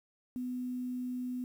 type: tone with quantisation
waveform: sine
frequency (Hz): 250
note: B3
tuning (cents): +21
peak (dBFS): -34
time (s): 0.36-1.44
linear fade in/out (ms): 0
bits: 10
effects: none